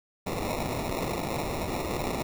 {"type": "noise with sample-and-hold", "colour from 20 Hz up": "white", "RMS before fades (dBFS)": -31, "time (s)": [0.26, 2.23], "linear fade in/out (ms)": 10, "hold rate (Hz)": 1575, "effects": []}